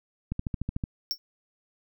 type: click train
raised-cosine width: 5 ms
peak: -17 dBFS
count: 8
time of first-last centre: 0.32-0.839 s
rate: 13.5 Hz
type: tone with exponential decay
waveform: square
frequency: 5460 Hz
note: F8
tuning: 40 cents flat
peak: -22 dBFS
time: 1.11-1.18 s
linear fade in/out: 0 ms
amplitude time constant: 15 ms
effects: none